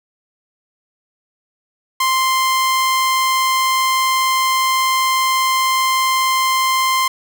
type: tone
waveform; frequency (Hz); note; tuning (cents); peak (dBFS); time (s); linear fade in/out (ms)
sawtooth; 1046.5; C6; 0; -10; 2-7.08; 5
effects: none